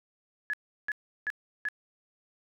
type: tone bursts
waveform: sine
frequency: 1700 Hz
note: G#6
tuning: 40 cents sharp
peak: -28 dBFS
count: 4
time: 0.5-1.686 s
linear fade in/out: 0 ms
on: 34 ms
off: 350 ms
effects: none